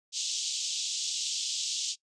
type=band-pass noise; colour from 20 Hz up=white; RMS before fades=-33 dBFS; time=0.12-1.96 s; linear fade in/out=50 ms; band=3000 to 7400 Hz; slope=48 dB/octave; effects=noise-tail reverb RT60 0.1 s tail -21 dB re dry + resampled to 22050 Hz